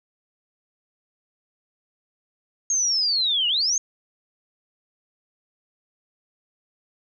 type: linear two-way sweep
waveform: sine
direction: down then up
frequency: 6540 to 2800 to 6540 Hz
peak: -19 dBFS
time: 2.7-3.78 s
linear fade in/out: 2 ms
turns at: 3.48 s
effects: none